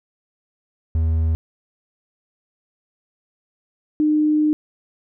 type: tone pair in turn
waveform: triangle / sine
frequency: 80.5 / 303.9 Hz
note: E2 / D#4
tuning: -41 / -41 cents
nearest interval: octave + major seventh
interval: 2300 cents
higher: second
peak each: -14 dBFS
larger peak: neither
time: 0.95-1.35 / 4-4.53 s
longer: second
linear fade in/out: 0 ms
effects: none